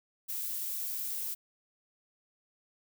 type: noise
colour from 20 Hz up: violet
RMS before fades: -36 dBFS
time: 0.28-1.35 s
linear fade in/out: 20 ms
effects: none